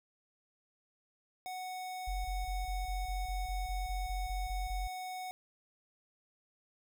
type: tone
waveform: square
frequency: 740 Hz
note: F#5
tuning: in tune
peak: -40 dBFS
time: 1.46-5.31 s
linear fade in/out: 0 ms
type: tone bursts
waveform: sine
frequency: 46.55 Hz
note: F#1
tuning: 11 cents sharp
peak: -34 dBFS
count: 14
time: 2.07-4.876 s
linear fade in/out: 10 ms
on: 180 ms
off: 22 ms
effects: none